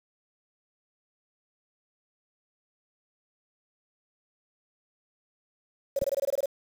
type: tone bursts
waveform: sine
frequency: 554.4 Hz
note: C#5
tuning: in tune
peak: -23 dBFS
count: 10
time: 5.96-6.459 s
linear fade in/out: 5 ms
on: 31 ms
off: 21 ms
type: click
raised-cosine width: 3 ms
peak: -21 dBFS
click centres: 6.02 s
effects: 7-bit